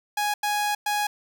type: tone bursts at uneven times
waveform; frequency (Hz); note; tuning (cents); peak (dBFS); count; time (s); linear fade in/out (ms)
sawtooth; 830.6; G#5; 0; -19; 3; 0.17-0.34 / 0.43-0.75 / 0.86-1.07; 5
effects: none